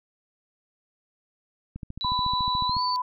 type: click train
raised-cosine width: 5 ms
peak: -23 dBFS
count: 15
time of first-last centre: 1.76-2.767 s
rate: 13.9 Hz
type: tone with pitch glide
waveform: sine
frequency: 3946 to 4507 Hz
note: B7 to C#8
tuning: -2 to +28 cents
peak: -28 dBFS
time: 2.01-2.96 s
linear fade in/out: 0 ms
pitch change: +230 cents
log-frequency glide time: 2.67-2.81 s
type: tone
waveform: sine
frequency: 999 Hz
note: B5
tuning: 20 cents sharp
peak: -24 dBFS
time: 2.04-3.02 s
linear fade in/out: 5 ms
effects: none